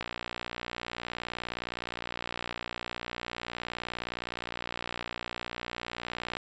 click train, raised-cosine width 0.3 ms, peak -18 dBFS, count 380, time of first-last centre 0.01-6.369 s, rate 59.6 Hz, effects resampled to 16000 Hz

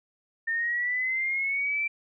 sine linear sweep, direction up, 1808 to 2349 Hz, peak -25 dBFS, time 0.47-1.88 s, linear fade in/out 10 ms, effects none

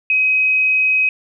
sine tone, 2531 Hz, D#7, 29 cents sharp, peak -12 dBFS, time 0.1-1.09 s, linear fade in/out 2 ms, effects none

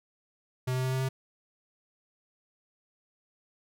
square tone with pitch steps, 127.8 / 128.84 / 129.88 / 130.94 / 132 Hz, C3 / C3 / C3 / C3 / C3, -40 / -26 / -12 / +2 / +16 cents, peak -28 dBFS, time 0.67-1.09 s, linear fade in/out 10 ms, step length 84 ms, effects none

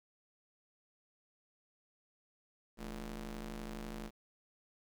sawtooth ring-modulated tone, 128.2 Hz, C3, 35 cents flat, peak -35 dBFS, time 2.77-4.11 s, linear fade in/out 50 ms, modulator 90.1 Hz, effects 11-bit

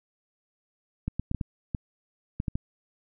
clicks, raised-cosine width 5 ms, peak -16 dBFS, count 9, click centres 1.08 / 1.196 / 1.314 / 1.347 / 1.412 / 1.748 / 2.401 / 2.482 / 2.555 s, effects none

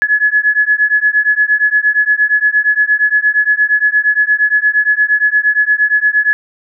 sine beating tone pair, 1696 / 1704.6 Hz, G#6 / G#6, +36 / +45 cents, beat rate 8.6 Hz, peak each -12 dBFS, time 0.02-6.33 s, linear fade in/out 0 ms, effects none

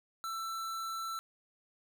square tone, 1334 Hz, E6, 20 cents sharp, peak -37 dBFS, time 0.24-1.19 s, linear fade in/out 0 ms, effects none

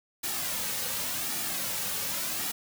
white noise with flanger, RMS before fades -32 dBFS, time 0.23-2.52 s, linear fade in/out 10 ms, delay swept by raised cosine 1.9 to 3 ms, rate 0.88 Hz, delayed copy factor -0.55, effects none

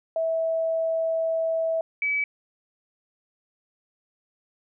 sine tone pair in turn, 652 / 2289 Hz, E5 / D7, -19 / -45 cents, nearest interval octave + minor seventh, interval 2174 cents, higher second, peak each -22 dBFS, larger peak neither, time 0.16-1.81 / 2.02-2.24 s, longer first, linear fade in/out 2 ms, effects none

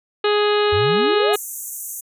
harmonic tone, 416.4 Hz, G#4, 5 cents sharp, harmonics 1 / 2 / 3 / 4 / 5 / 6 / 7 / 8 / 9 / 10, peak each -16 / -26 / -24 / -28 / -34 / -31 / -28 / -36 / -30 / -33 dBFS, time 0.24-1.36 s, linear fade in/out 5 ms
sine exponential sweep, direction up, 82.41 to 817 Hz, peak -22 dBFS, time 0.72-1.36 s, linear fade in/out 10 ms
white high-pass noise, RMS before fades -28 dBFS, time 1.33-2.01 s, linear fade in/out 10 ms, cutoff 6200 Hz, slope 96 dB/octave
effects resampled to 32000 Hz

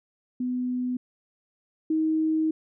sine tone pair in turn, 250.1 / 315.7 Hz, B3 / D#4, +22 / +25 cents, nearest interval major third, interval 403 cents, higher second, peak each -25 / -21 dBFS, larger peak second, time 0.4-0.97 / 1.9-2.51 s, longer second, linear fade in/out 5 ms, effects none

